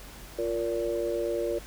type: chord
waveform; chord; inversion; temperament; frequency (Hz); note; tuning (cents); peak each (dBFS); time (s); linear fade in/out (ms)
sine; Bb major; second; equal with one note detuned; 349.2 / 466.2 / 575.2; F4 / Bb4 / D5; 0 / 0 / -36; -31; 0.38-1.59; 10
effects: added 48 Hz sine -46 dBFS peak until 1.66 s + pink hiss -47 dBFS RMS until 1.66 s